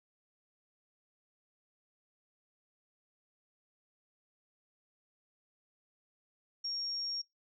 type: tone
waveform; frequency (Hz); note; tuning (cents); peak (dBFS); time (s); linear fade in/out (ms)
sine; 5560; F8; -9; -34; 6.64-7.22; 10
effects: noise-tail reverb RT60 0.2 s tail -26 dB re dry